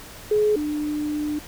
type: tone pair in turn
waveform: sine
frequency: 422.5 / 298.8 Hz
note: G#4 / D4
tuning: +30 / +30 cents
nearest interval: tritone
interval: 600 cents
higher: first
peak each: -16 / -23 dBFS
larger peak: first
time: 0.31-0.56 / 0.56-1.39 s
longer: second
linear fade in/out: 5 ms
effects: pink hiss -41 dBFS RMS until 1.47 s